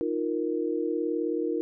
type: chord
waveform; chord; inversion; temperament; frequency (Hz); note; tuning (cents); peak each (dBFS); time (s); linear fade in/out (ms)
sine; Eb suspended second; none; just; 311.1 / 350 / 466.7; Eb4 / F4 / Bb4; 0 / +4 / +2; -30; 0.01-1.61; 0
effects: none